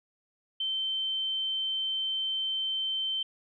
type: tone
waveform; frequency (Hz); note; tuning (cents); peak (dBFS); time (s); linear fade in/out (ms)
sine; 3100; G7; -20; -28; 0.6-3.23; 5
effects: none